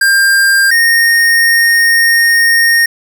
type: tone pair in turn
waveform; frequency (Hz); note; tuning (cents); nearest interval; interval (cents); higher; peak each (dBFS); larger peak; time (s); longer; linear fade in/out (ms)
square; 1596 / 1850.1; G6 / A#6; +31 / -14; minor third; 255; second; -7; neither; 0.01-0.71 / 0.71-2.86; second; 5
effects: none